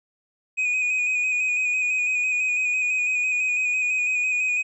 triangle tone with vibrato, 2489 Hz, D#7, in tune, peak -19 dBFS, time 0.57-4.63 s, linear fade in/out 20 ms, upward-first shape square, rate 6 Hz, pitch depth 23 cents each way, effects resampled to 24000 Hz

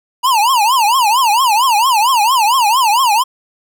square tone with vibrato, 940 Hz, A#5, 14 cents sharp, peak -10 dBFS, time 0.23-3.24 s, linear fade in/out 20 ms, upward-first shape triangle, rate 4.4 Hz, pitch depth 280 cents each way, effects none

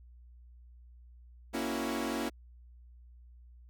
sawtooth chord, F# dominant seventh, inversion first, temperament equal, 233.1 / 277.2 / 329.6 / 370 Hz, A#3 / C#4 / E4 / F#4, 0 / 0 / 0 / 0 cents, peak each -33 / -33 / -34 / -37 dBFS, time 1.53-2.3 s, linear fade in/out 20 ms, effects added 60 Hz sine -52 dBFS peak until 3.69 s

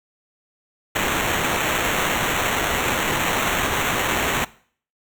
white noise with sample-and-hold, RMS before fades -22 dBFS, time 0.95-4.45 s, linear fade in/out 10 ms, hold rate 4900 Hz, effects noise-tail reverb RT60 0.5 s tail -20 dB re dry

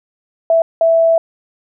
sine tone bursts at uneven times, 659.3 Hz, E5, in tune, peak -8 dBFS, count 2, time 0.5-0.62 / 0.81-1.18 s, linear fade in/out 2 ms, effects none

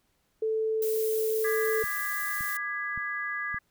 sine tone, 440 Hz, A4, in tune, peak -25 dBFS, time 0.42-1.83 s, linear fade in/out 5 ms
violet noise, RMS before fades -36 dBFS, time 0.82-2.57 s, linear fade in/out 2 ms
sine chord, G# diminished, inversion second, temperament just, 1196.1 / 1661.2 / 1993.5 Hz, D6 / G#6 / B6, +31 / 0 / +16 cents, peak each -37 / -32 / -36 dBFS, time 1.44-3.59 s, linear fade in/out 10 ms
click train, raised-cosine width 5 ms, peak -31 dBFS, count 4, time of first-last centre 1.84-3.545 s, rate 1.76 Hz
effects pink hiss -72 dBFS RMS until 3.7 s

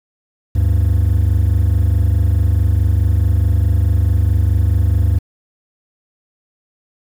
triangle tone pair together, 73.72 / 98.4 Hz, D2 / G2, +7 / +7 cents, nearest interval perfect fourth, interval 500 cents, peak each -11 dBFS, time 0.55-5.19 s, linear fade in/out 10 ms, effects tanh soft clip ceiling -4 dBFS + 7-bit

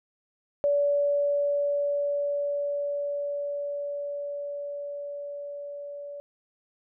sine tone with level ramp, 574 Hz, D5, 40 cents flat, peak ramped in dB -20 to -36 dBFS, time 0.64-6.2 s, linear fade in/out 0 ms, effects none

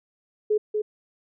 sine tone with echo, 424.2 Hz, G#4, 37 cents sharp, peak -18 dBFS, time 0.5-0.58 s, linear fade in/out 10 ms, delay 240 ms, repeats 1, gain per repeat -4 dB, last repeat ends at 0.82 s, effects none

